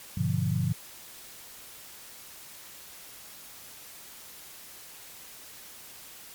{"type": "chord", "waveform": "sine", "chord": "G# diminished seventh", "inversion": "none", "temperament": "equal with one note detuned", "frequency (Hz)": [101.22, 123.47, 146.83, 174.61], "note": ["G#2", "B2", "D3", "F3"], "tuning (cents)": [-44, 0, 0, 0], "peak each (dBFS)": -30, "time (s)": [0.17, 0.73], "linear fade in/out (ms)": 5, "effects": ["white hiss -47 dBFS RMS until 6.34 s", "MP3 96 kbps"]}